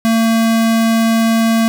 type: tone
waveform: square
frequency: 226.3 Hz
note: A3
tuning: 49 cents sharp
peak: -11 dBFS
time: 0.05-1.68 s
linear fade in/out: 0 ms
effects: none